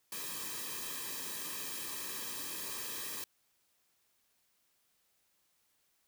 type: noise with comb filter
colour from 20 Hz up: white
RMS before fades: -41 dBFS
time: 0.12-3.24 s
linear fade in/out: 2 ms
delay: 1.4 ms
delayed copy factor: -0.9
effects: white hiss -75 dBFS RMS until 6.07 s